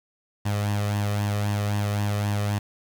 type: tone with flanger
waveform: sawtooth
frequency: 103.1 Hz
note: G#2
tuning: 12 cents flat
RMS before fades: -25 dBFS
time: 0.45-2.59 s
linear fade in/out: 10 ms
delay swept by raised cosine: 1.1 to 1.65 ms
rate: 3.8 Hz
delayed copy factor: +0.6
effects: 8-bit